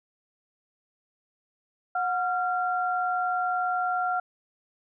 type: tone pair together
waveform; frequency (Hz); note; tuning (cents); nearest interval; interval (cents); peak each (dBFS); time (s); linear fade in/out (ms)
sine; 729 / 1379.2; F#5 / F6; -26 / -22; major seventh; 1104; -26 / -28; 1.95-4.2; 5
effects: none